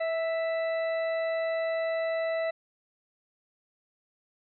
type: harmonic tone with a mistuned harmonic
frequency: 659.3 Hz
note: E5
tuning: in tune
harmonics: 1 / 2 / 3 / 4 / 6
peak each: -27 / -43 / -37 / -47 / -48 dBFS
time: 0-2.51 s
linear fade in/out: 10 ms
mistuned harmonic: 1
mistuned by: -17 cents
effects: none